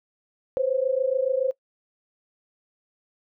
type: tone pair together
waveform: sine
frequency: 510 / 537.1 Hz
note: C5 / C5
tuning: -44 / +45 cents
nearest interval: minor second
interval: 89 cents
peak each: -24 / -23 dBFS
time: 0.57-1.51 s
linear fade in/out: 0 ms
effects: noise-tail reverb RT60 0.1 s tail -21 dB re dry